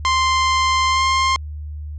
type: tone with pitch glide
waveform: sawtooth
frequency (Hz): 1046.5 to 1058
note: C6 to C6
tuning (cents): 0 to +19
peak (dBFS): -11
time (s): 0.05-1.36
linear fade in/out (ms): 0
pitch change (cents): +19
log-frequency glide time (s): 0.88-1.03
effects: added 75 Hz sine -27 dBFS peak until 1.98 s + resampled to 16000 Hz